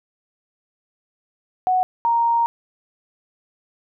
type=tone pair in turn; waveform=sine; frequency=740 / 932.3 Hz; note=F#5 / A#5; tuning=0 / 0 cents; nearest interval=major third; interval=400 cents; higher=second; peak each=-15 dBFS; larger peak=neither; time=1.67-1.83 / 2.05-2.46 s; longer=second; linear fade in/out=0 ms; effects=none